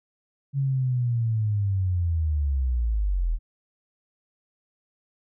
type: linear sweep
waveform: sine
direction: down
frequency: 140 to 38.02 Hz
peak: -21 dBFS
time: 0.53-3.39 s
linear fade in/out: 50 ms
effects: none